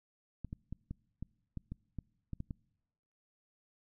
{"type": "clicks", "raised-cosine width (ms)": 5, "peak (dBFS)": -28, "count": 11, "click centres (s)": [0.447, 0.529, 0.726, 0.91, 1.226, 1.573, 1.72, 1.987, 2.333, 2.404, 2.508], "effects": ["noise-tail reverb RT60 1.0 s tail -26 dB re dry"]}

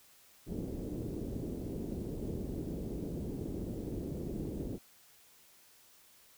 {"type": "low-pass noise", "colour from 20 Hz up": "white", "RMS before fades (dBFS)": -39, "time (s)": [0.46, 4.79], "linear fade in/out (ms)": 50, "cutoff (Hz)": 380, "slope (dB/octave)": 24, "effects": ["white hiss -62 dBFS RMS until 6.37 s"]}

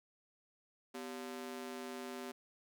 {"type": "ring-modulated tone", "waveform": "sawtooth", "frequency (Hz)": 320, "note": "D#4", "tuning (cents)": 49, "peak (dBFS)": -36, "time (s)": [0.94, 2.32], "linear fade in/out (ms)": 10, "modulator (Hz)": 70.6, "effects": []}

